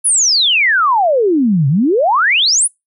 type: exponential two-way sweep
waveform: sine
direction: down then up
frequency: 10690 to 130.81 to 10690 Hz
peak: -9 dBFS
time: 0.04-2.68 s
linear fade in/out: 20 ms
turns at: 1.68 s
effects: noise-tail reverb RT60 0.2 s tail -26 dB re dry